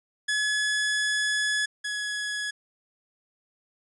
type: tone pair in turn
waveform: sawtooth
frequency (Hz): 1700 / 1684.4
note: G#6 / G#6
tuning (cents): +40 / +24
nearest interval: unison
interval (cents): 16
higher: first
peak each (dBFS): -20 / -25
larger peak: first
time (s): 0.28-1.66 / 1.84-2.51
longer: first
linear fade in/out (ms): 10
effects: resampled to 24000 Hz